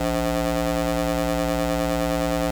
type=ring-modulated tone; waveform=20% pulse; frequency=117.1 Hz; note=A#2; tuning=8 cents sharp; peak=-13 dBFS; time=0-2.51 s; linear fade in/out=5 ms; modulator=405 Hz; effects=7-bit